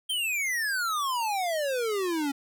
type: exponential sweep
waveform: square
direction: down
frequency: 3201 to 272.4 Hz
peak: -27 dBFS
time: 0.09-2.32 s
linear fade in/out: 10 ms
effects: none